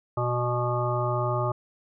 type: harmonic tone with a mistuned harmonic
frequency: 121.8 Hz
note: B2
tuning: 24 cents flat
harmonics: 1 / 3 / 5 / 7 / 9 / 10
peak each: -27 / -32 / -30 / -33 / -34 / -32 dBFS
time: 0.17-1.52 s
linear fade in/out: 5 ms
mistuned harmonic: 3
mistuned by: +19 cents
effects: none